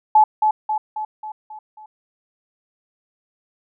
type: tone with echo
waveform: sine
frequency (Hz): 859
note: A5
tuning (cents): -42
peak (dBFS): -8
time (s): 0.15-0.24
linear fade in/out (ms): 5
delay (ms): 270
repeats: 6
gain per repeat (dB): -5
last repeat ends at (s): 1.86
effects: none